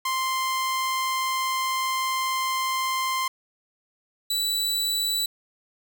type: tone pair in turn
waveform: sawtooth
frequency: 1046.5 / 3951 Hz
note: C6 / B7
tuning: 0 / 0 cents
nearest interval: octave + major seventh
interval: 2300 cents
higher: second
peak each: -20 dBFS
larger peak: neither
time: 0.05-3.28 / 4.3-5.26 s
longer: first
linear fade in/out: 5 ms
effects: none